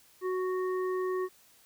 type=harmonic tone; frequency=370 Hz; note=F#4; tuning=in tune; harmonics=1 / 3 / 5; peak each=-29 / -38 / -45 dBFS; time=0.21-1.29 s; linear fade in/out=50 ms; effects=white hiss -61 dBFS RMS until 1.65 s